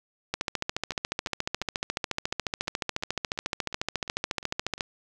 two click trains, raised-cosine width 0.2 ms, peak -24 / -10 dBFS, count 12 / 64, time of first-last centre 0.92-4.78 / 0.34-4.808 s, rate 2.85 / 14.1 Hz, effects none

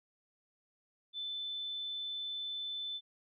sine tone, 3520 Hz, A7, in tune, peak -37 dBFS, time 1.13-3.01 s, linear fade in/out 50 ms, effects none

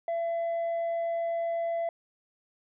sine tone with tanh clipping, 673 Hz, E5, 36 cents sharp, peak -28 dBFS, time 0.08-1.89 s, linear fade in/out 2 ms, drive 2 dB, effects none

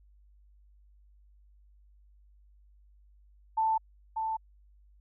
sine tone with echo, 885 Hz, A5, 10 cents sharp, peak -24 dBFS, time 3.57-3.78 s, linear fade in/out 10 ms, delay 590 ms, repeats 1, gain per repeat -5 dB, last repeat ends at 4.37 s, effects added 50 Hz sine -57 dBFS peak until 5 s

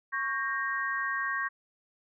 sine chord, G diminished, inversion second, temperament equal with one note detuned, 1108.7 / 1595.4 / 1864.7 Hz, Db6 / G6 / Bb6, 0 / +30 / 0 cents, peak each -33 dBFS, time 0.12-1.49 s, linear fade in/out 20 ms, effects none

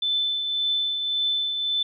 sine tone with tremolo, 3521 Hz, A7, in tune, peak -20 dBFS, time 0.02-1.83 s, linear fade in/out 5 ms, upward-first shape triangle, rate 1.8 Hz, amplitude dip 45%, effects none

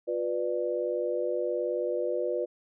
sine chord, B diminished, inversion second, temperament just, 355.6 / 493.9 / 592.7 Hz, F4 / B4 / D5, +31 / 0 / +16 cents, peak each -32 / -30 / -32 dBFS, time 0.07-2.46 s, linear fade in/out 20 ms, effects none

